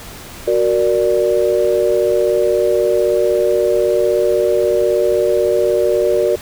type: chord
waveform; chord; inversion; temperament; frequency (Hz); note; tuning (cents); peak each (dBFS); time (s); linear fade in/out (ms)
sine; Gb augmented; none; equal; 370 / 466.2 / 587.3; Gb4 / Bb4 / D5; 0 / 0 / 0; -16; 0.47-6.36; 10
effects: pink hiss -34 dBFS RMS until 6.41 s